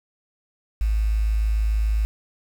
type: tone with quantisation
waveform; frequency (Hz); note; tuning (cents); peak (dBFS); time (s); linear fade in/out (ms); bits
sine; 53.5; A1; -48; -18; 0.81-2.05; 0; 7
effects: none